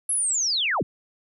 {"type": "linear sweep", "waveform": "sine", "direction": "down", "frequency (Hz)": [11175, 51.6], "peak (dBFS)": -21, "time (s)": [0.09, 0.83], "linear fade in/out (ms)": 5, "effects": []}